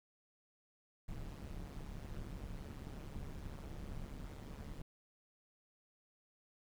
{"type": "noise with amplitude modulation", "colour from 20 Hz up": "brown", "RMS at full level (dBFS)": -43, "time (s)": [1.08, 4.82], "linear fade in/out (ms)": 5, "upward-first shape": "sine", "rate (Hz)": 142, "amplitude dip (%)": 80, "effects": []}